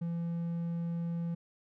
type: tone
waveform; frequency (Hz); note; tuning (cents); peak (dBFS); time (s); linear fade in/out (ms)
triangle; 169.2; E3; +45; -30; 0.01-1.35; 10
effects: none